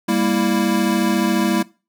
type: chord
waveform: square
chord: E diminished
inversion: first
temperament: equal with one note detuned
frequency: 198.96 / 233.1 / 329.6 Hz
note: G3 / Bb3 / E4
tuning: +26 / 0 / 0 cents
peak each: -21 dBFS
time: 0.08-1.63 s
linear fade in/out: 10 ms
effects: noise-tail reverb RT60 0.3 s tail -20 dB re dry